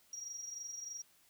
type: tone with amplitude modulation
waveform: triangle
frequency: 5690 Hz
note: F8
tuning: 31 cents sharp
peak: -37 dBFS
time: 0.13-1.02 s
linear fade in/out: 2 ms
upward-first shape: sine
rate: 23.2 Hz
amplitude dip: 65%
effects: tanh soft clip ceiling -38 dBFS + white hiss -68 dBFS RMS until 1.29 s